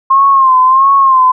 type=tone with vibrato; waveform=sine; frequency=1062 Hz; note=C6; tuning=25 cents sharp; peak=-4 dBFS; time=0.1-1.32 s; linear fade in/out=10 ms; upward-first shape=sine; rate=1.5 Hz; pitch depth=69 cents each way; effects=none